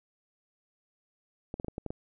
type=clicks; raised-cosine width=2 ms; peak=-22 dBFS; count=7; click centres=1.541 / 1.599 / 1.646 / 1.683 / 1.781 / 1.863 / 1.905 s; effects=none